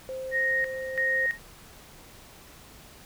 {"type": "tone", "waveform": "sine", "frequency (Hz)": 523, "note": "C5", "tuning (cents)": -1, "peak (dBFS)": -32, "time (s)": [0.09, 1.26], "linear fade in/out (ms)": 0}
{"type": "tone with tremolo", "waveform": "sine", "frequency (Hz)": 1864.7, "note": "A#6", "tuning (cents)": 0, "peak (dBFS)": -23, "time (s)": [0.31, 1.39], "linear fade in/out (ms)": 50, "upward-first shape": "square", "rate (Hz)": 1.5, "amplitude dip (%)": 80}
{"effects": ["pink hiss -50 dBFS RMS until 3.05 s"]}